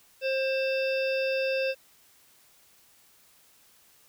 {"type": "harmonic tone with a mistuned harmonic", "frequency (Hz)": 531, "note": "C5", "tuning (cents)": 25, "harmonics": [1, 3, 5, 7, 9, 10], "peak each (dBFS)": [-26, -38, -32, -43, -43, -45], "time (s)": [0.21, 1.75], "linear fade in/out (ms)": 50, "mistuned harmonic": 7, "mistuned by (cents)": -45, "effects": ["white hiss -60 dBFS RMS until 4.08 s"]}